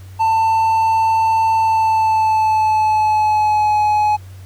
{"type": "tone with pitch glide", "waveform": "triangle", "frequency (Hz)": [891, 844.4], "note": ["A5", "G#5"], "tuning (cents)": [22, 29], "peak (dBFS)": -10, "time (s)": [0.19, 4.17], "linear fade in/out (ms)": 20, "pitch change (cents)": -93, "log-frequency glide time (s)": [1.55, 3.79], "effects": ["added 94 Hz sine -33 dBFS peak until 4.45 s", "pink hiss -48 dBFS RMS until 4.45 s"]}